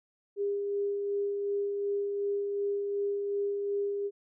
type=tone with tremolo; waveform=sine; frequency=403.6 Hz; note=G#4; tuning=49 cents flat; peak=-27 dBFS; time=0.36-4.11 s; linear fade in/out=50 ms; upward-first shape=sine; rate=2.7 Hz; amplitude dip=30%; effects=none